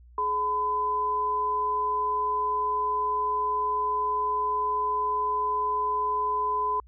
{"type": "tone pair together", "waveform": "sine", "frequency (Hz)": [422.4, 1009], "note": ["G#4", "B5"], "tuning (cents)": [29, 37], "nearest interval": "octave + minor third", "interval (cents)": 1508, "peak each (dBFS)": [-34, -24], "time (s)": [0.18, 6.8], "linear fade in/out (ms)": 2, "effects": ["added 60 Hz sine -49 dBFS peak until 6.87 s"]}